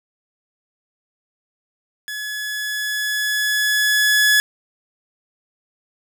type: tone with level ramp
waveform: sawtooth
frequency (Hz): 1700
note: G#6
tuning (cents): +40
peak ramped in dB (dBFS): -23 to -8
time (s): 2.08-4.4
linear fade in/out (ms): 0
effects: none